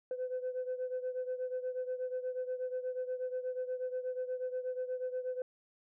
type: beating tone pair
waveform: sine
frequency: 505 / 513.3 Hz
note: B4 / C5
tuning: +39 / -33 cents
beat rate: 8.3 Hz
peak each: -35 / -39 dBFS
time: 0.11-5.42 s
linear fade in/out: 2 ms
effects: tanh soft clip ceiling -30 dBFS